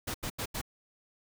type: noise bursts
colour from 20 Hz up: pink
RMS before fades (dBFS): -35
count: 4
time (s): 0.07-0.615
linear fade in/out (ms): 10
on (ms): 74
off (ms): 83
effects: none